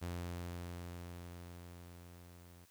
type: tone with level ramp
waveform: sawtooth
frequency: 87.31 Hz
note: F2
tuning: in tune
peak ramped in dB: -35 to -53 dBFS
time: 0.01-2.66 s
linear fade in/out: 20 ms
effects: white hiss -68 dBFS RMS until 2.7 s